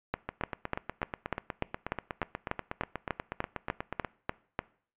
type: two click trains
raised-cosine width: 0.5 ms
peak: -14 / -18 dBFS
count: 16 / 32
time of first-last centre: 0.14-4.591 / 0.29-4.048 s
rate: 3.37 / 8.25 Hz
effects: noise-tail reverb RT60 0.5 s tail -21 dB re dry + resampled to 8000 Hz